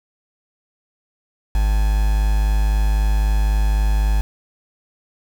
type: tone with quantisation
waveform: triangle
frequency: 51.91 Hz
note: G#1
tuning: in tune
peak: -12 dBFS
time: 1.55-4.21 s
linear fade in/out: 0 ms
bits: 5
effects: none